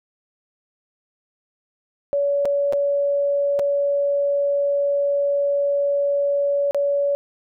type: tone with dropouts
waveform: sine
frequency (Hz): 567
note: C#5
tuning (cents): +39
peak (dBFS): -17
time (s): 2.13-7.15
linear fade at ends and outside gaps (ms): 0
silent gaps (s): 2.451-2.455 / 2.725-2.733 / 3.591-3.595 / 6.71-6.746
effects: none